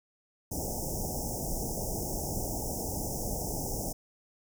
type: band-stop noise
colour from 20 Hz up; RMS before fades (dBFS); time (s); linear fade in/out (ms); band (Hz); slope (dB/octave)
pink; -34; 0.51-3.93; 10; 870 to 5300; 96
effects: none